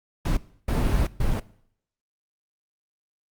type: noise bursts at uneven times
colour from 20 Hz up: brown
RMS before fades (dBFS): -22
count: 3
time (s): 0.25-0.37 / 0.68-1.07 / 1.2-1.4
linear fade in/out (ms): 5
effects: noise-tail reverb RT60 0.7 s tail -20 dB re dry + Opus 48 kbps